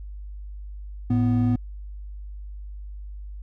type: tone pair together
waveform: triangle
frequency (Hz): 109.98 / 246.9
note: A2 / B3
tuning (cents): 0 / 0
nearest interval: octave + major second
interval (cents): 1400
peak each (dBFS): -19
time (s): 1.1-1.56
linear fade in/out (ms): 5
effects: added 50 Hz sine -34 dBFS peak until 3.42 s